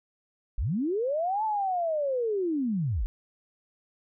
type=linear two-way sweep; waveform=sine; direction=up then down; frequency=32.7 to 886 to 32.7 Hz; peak=-25 dBFS; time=0.58-3.06 s; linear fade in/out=0 ms; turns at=1.44 s; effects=none